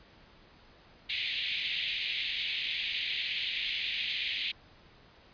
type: band-pass noise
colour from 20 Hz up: white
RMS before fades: -34 dBFS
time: 1.09-4.52 s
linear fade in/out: 10 ms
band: 2100 to 3900 Hz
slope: 48 dB/octave
effects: pink hiss -58 dBFS RMS until 5.33 s + resampled to 11025 Hz